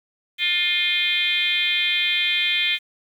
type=tone with frequency modulation; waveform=sine; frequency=2809 Hz; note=F7; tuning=9 cents sharp; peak=-18 dBFS; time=0.38-2.79 s; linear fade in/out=50 ms; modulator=347 Hz; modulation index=2.4; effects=8-bit